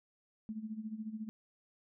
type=tone with tremolo; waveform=sine; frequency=217.7 Hz; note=A3; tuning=18 cents flat; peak=-36 dBFS; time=0.49-1.29 s; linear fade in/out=0 ms; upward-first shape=sine; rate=14 Hz; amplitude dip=75%; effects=none